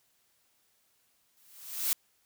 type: noise with exponential growth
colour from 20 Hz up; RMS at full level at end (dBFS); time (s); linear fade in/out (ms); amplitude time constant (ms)
blue; -26; 1.37-1.93; 0; 120
effects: white hiss -71 dBFS RMS until 2.25 s